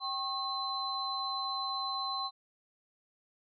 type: tone cluster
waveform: sine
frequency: 780 / 1085 / 4054 Hz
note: G5 / C#6 / B7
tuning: -9 / -37 / +45 cents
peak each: -40 / -36 / -36 dBFS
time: 0-2.31 s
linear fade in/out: 50 ms
effects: none